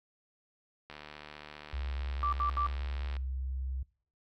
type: click train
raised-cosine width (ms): 0.3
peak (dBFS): -29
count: 171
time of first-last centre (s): 0.9-3.167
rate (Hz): 75
type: tone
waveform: sine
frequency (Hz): 65.41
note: C2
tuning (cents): 0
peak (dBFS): -33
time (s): 1.73-3.83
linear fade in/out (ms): 5
type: tone bursts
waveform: sine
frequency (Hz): 1169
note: D6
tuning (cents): -8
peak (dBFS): -28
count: 3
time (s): 2.23-2.665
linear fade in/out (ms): 0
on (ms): 95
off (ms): 75
effects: noise-tail reverb RT60 0.5 s tail -23 dB re dry